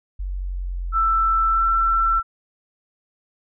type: linear sweep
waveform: sine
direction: down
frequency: 47.09 to 38 Hz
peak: -24 dBFS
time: 0.19-2.2 s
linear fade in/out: 10 ms
type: tone with pitch glide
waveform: sine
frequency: 1329 to 1342.1 Hz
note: E6 to E6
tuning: +14 to +31 cents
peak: -16 dBFS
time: 0.92-2.23 s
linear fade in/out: 50 ms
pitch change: +17 cents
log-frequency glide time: 1.5-1.63 s
effects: none